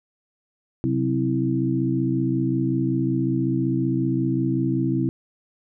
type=harmonic tone with a mistuned harmonic; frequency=65.41 Hz; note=C2; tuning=in tune; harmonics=2 / 3 / 4 / 5; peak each=-24 / -29 / -25 / -24 dBFS; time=0.84-5.09 s; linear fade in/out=0 ms; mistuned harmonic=3; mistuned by=-93 cents; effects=none